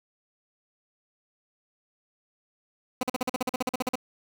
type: tone bursts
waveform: 15% pulse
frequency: 253.1 Hz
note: B3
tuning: 43 cents sharp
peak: -18 dBFS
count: 15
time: 3.01-3.955 s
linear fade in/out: 2 ms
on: 21 ms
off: 45 ms
effects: none